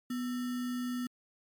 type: tone with sample-and-hold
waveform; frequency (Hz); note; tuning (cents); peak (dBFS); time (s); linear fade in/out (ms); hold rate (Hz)
sine; 246.9; B3; 0; -32; 0.1-1.07; 5; 1575
effects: MP3 96 kbps